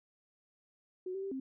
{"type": "tone with pitch steps", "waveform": "sine", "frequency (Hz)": [368.4, 386.3, 391, 264.9], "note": ["F#4", "G4", "G4", "C4"], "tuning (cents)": [-7, -25, -4, 22], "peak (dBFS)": -36, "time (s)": [1.06, 1.4], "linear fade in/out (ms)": 5, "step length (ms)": 85, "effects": []}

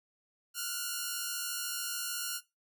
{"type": "tone pair together", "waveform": "5% pulse", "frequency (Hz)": [1389, 1462.7], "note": ["F6", "F#6"], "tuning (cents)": [-10, -20], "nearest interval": "minor second", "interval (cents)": 90, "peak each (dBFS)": [-25, -27], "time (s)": [0.54, 2.41], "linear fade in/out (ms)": 50, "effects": ["noise-tail reverb RT60 0.2 s tail -17 dB re dry"]}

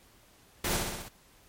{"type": "noise with echo", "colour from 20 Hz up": "pink", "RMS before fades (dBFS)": -30, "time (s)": [0.64, 0.77], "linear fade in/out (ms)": 5, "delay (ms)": 63, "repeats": 5, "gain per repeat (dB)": -3, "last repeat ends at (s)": 1.085, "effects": ["pink hiss -60 dBFS RMS until 1.48 s", "MP3 64 kbps"]}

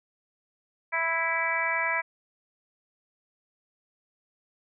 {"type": "harmonic tone", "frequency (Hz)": 329.6, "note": "E4", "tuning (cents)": 0, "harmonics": [2, 3, 4, 5, 6, 7], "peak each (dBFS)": [-35, -31, -36, -32, -30, -30], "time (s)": [0.92, 2.02], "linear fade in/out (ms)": 20, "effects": []}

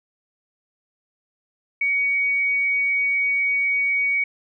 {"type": "tone", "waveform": "sine", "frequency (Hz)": 2248, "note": "C#7", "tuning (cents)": 24, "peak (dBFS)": -18, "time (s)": [1.81, 4.24], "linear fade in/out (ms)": 5, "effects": []}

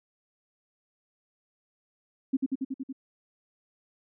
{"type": "tone with echo", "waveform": "sine", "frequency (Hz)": 266.3, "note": "C4", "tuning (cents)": 31, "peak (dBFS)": -21, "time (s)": [2.33, 2.37], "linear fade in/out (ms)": 10, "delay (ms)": 93, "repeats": 6, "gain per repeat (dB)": -2, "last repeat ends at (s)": 2.928, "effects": []}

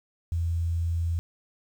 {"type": "tone with quantisation", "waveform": "sine", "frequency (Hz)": 84.1, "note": "E2", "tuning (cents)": 35, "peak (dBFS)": -24, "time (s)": [0.32, 1.19], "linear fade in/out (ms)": 0, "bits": 9, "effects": []}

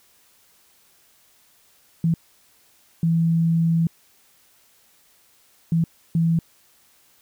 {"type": "tone bursts at uneven times", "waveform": "sine", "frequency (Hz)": 165.4, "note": "E3", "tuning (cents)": 6, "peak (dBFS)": -16, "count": 4, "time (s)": [[2.04, 2.14], [3.03, 3.87], [5.72, 5.84], [6.15, 6.39]], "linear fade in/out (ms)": 2, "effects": ["white hiss -58 dBFS RMS until 7.21 s"]}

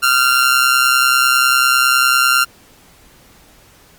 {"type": "tone with amplitude modulation", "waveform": "sawtooth", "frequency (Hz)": 1386, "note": "F6", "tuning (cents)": -14, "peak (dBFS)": -4, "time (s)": [0.02, 2.45], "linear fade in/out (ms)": 20, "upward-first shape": "sine", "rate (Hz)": 130, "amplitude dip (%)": 65, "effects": ["pink hiss -47 dBFS RMS until 3.98 s", "Opus 32 kbps"]}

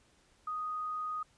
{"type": "tone", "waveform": "sine", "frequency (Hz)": 1244.5, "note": "D#6", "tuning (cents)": 0, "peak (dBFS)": -34, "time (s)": [0.47, 1.23], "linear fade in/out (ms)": 5, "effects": ["pink hiss -67 dBFS RMS until 1.37 s", "resampled to 22050 Hz"]}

